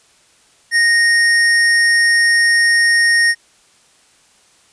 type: tone with sample-and-hold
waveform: sine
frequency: 1860 Hz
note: A#6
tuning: 4 cents flat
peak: -9 dBFS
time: 0.71-3.35 s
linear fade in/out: 50 ms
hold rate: 7350 Hz
effects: white hiss -52 dBFS RMS until 4.72 s + resampled to 22050 Hz